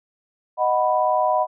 sine chord, B major, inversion first, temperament equal, 622.3 / 740 / 987.8 Hz, D#5 / F#5 / B5, 0 / 0 / 0 cents, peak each -21 dBFS, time 0.57-1.47 s, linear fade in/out 50 ms, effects none

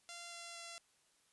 5% pulse tone with pitch steps, 690 / 685.6 / 681.3 Hz, F5 / F5 / F5, -21 / -32 / -43 cents, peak -36 dBFS, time 0.09-0.78 s, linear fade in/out 0 ms, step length 230 ms, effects white hiss -73 dBFS RMS until 1.32 s + resampled to 24000 Hz

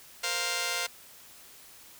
5% pulse chord, Bb suspended second, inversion none, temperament just, 466.2 / 524.4 / 699.2 Hz, Bb4 / C5 / F5, 0 / +4 / +2 cents, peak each -25 / -23 / -22 dBFS, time 0.23-0.87 s, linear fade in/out 10 ms, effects white hiss -52 dBFS RMS until 1.99 s

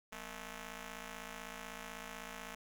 5% pulse ring-modulated tone, 218.5 Hz, A3, 12 cents flat, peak -31 dBFS, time 0.12-2.55 s, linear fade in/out 5 ms, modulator 409 Hz, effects none

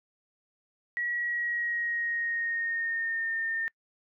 sine tone with pitch glide, 1920 to 1816.4 Hz, B6 to A#6, -49 to -45 cents, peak -28 dBFS, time 0.97-3.68 s, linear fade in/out 0 ms, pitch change -96 cents, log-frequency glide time 1.13-3.36 s, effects noise-tail reverb RT60 0.1 s tail -26 dB re dry

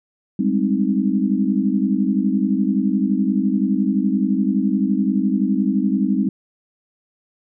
sine chord, Ab major seventh, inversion third, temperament equal, 196 / 207.7 / 261.6 / 311.1 Hz, G3 / Ab3 / C4 / Eb4, 0 / 0 / 0 / 0 cents, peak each -20 / -21 / -21 / -24 dBFS, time 0.39-6.29 s, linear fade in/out 5 ms, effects none

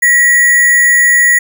sine tone with sample-and-hold, 1933 Hz, B6, 38 cents flat, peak -5 dBFS, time 0.02-1.39 s, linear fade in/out 10 ms, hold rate 8820 Hz, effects none

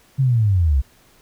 sine linear sweep, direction down, 138.59 to 61.74 Hz, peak -13 dBFS, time 0.18-0.82 s, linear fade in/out 20 ms, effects pink hiss -54 dBFS RMS until 1.21 s

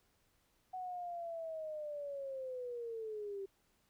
sine linear sweep, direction down, 747 to 386 Hz, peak -40 dBFS, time 0.73-3.46 s, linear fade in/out 10 ms, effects pink hiss -75 dBFS RMS until 3.89 s

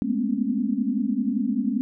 sine tone cluster, 205.3 / 218 / 240.3 / 250.5 / 275.7 Hz, G#3 / A3 / B3 / B3 / C#4, -20 / -16 / -47 / +25 / -9 cents, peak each -28 dBFS, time 0.02-1.81 s, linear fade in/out 0 ms, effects none

